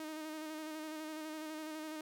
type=tone with vibrato; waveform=sawtooth; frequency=311.1 Hz; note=D#4; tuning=in tune; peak=-38 dBFS; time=0-2.01 s; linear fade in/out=2 ms; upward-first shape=square; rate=12 Hz; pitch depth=24 cents each way; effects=none